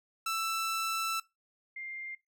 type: tone pair in turn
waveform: sawtooth / sine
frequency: 1327 / 2106 Hz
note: E6 / C7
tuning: +11 / +11 cents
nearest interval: minor sixth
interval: 800 cents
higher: second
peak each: -27 / -39 dBFS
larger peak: first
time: 0.26-1.2 / 1.76-2.15 s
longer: first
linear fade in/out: 5 ms
effects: noise-tail reverb RT60 0.2 s tail -20 dB re dry